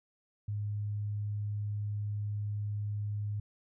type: tone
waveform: sine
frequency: 103.83 Hz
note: G#2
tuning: in tune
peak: -32 dBFS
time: 0.48-3.4 s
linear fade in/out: 5 ms
effects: none